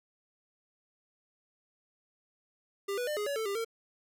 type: tone with pitch steps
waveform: square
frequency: 398.3 / 490.6 / 600 / 416.4 / 566 / 442.7 / 398.8 / 455.6 Hz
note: G4 / B4 / D5 / G#4 / C#5 / A4 / G4 / A#4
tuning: +28 / -12 / +37 / +5 / +36 / +11 / +30 / -40 cents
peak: -32 dBFS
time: 2.88-3.648 s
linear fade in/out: 10 ms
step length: 96 ms
effects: none